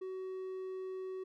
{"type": "tone", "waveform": "triangle", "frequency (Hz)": 375.7, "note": "F#4", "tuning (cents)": 26, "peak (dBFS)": -37, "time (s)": [0.01, 1.24], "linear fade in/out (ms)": 10, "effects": []}